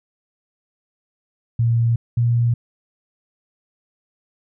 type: tone pair in turn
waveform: sine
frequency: 116.54 / 118.58 Hz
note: A#2 / A#2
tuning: 0 / +30 cents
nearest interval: unison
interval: 30 cents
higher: second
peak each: -14 dBFS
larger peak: neither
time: 1.59-1.96 / 2.17-2.54 s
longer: neither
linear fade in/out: 5 ms
effects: none